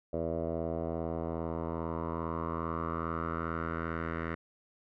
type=tone with low-pass filter sweep; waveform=10% pulse; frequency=82.41 Hz; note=E2; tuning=in tune; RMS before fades=-35 dBFS; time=0.13-4.35 s; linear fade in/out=5 ms; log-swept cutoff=600 to 1700 Hz; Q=4.4; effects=none